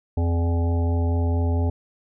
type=harmonic tone with a mistuned harmonic; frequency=84.3 Hz; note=E2; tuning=39 cents sharp; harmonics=1 / 3 / 5 / 7 / 9 / 10; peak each=-19 / -29 / -33 / -36 / -38 / -39 dBFS; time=0.17-1.7 s; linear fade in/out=5 ms; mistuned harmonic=3; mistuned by=+30 cents; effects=none